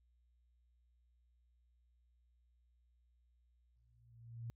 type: tone with exponential growth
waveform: sine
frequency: 116.54 Hz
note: A#2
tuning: in tune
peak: -40 dBFS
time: 3.76-4.5 s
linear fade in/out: 0 ms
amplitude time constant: 160 ms
effects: added 60 Hz sine -70 dBFS peak until 4.55 s